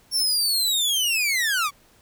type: linear sweep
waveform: sawtooth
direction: down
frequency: 5510 to 1100 Hz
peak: -17 dBFS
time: 0.11-1.71 s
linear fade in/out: 50 ms
effects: pink hiss -57 dBFS RMS until 2.01 s